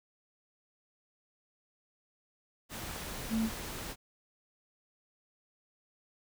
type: tone in noise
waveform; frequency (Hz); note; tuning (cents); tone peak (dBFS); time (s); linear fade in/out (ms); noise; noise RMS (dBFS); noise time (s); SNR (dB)
sine; 223; A3; +23; -28; 3.29-3.5; 50; pink; -41; 2.69-3.96; +10
effects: none